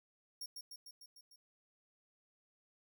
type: tone with echo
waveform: sawtooth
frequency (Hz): 5550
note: F8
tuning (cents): -12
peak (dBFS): -40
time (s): 0.41-0.46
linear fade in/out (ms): 5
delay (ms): 150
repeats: 6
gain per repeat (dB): -3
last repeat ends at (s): 1.36
effects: none